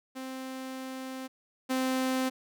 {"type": "tone pair in turn", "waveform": "sawtooth", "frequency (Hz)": [261.6, 259.8], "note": ["C4", "C4"], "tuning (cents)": [0, -12], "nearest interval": "unison", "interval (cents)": 12, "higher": "first", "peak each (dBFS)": [-33, -23], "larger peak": "second", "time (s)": [[0.15, 1.28], [1.69, 2.3]], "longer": "first", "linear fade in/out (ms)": 20, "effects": []}